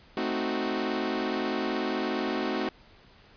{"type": "chord", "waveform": "sawtooth", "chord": "A diminished seventh", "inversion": "none", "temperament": "equal", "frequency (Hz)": [220, 261.6, 311.1, 370], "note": ["A3", "C4", "Eb4", "Gb4"], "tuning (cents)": [0, 0, 0, 0], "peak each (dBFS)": [-30, -29, -30, -28], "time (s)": [0.17, 2.69], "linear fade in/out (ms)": 2, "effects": ["pink hiss -56 dBFS RMS until 3.36 s", "resampled to 11025 Hz"]}